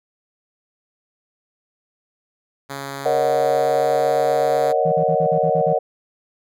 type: tone with pitch glide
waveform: 5% pulse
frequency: 138.59 to 140.77 Hz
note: C#3 to C#3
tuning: 0 to +27 cents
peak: -17 dBFS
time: 2.69-4.73 s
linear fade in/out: 20 ms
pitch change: +27 cents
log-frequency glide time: 3.28-4.11 s
type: chord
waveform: sine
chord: D# minor seventh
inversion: second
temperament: equal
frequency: 466.2 / 554.4 / 622.3 / 740 Hz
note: A#4 / C#5 / D#5 / F#5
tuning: 0 / 0 / 0 / 0 cents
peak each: -21 dBFS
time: 3.05-5.79 s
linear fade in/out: 10 ms
type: tone bursts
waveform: triangle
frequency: 163 Hz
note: E3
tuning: 19 cents flat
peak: -20 dBFS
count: 8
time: 4.85-5.734 s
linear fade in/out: 10 ms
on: 72 ms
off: 44 ms
effects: none